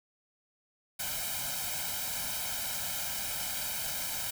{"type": "noise with comb filter", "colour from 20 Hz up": "white", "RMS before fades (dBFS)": -35, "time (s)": [0.99, 4.31], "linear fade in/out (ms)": 10, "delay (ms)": 1.3, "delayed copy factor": 0.9, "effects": []}